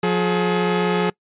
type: tone pair together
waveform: sawtooth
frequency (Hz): 178.44 / 423.2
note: F3 / G#4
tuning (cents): +38 / +33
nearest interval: octave + minor third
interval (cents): 1495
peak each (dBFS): -16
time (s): 0.03-1.1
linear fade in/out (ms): 5
effects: noise-tail reverb RT60 0.1 s tail -24 dB re dry + resampled to 8000 Hz